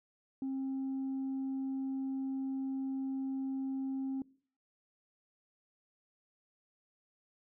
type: tone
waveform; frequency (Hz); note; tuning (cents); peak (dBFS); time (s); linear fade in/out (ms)
sine; 267.4; C4; +38; -32; 0.42-4.22; 2
effects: noise-tail reverb RT60 0.5 s tail -23 dB re dry + tanh soft clip ceiling -32 dBFS